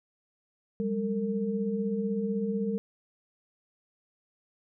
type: tone cluster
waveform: sine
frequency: 186.8 / 202.7 / 454.6 Hz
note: F#3 / G#3 / A#4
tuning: +17 / -42 / -43 cents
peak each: -37 / -29 / -32 dBFS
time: 0.8-2.78 s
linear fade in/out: 0 ms
effects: none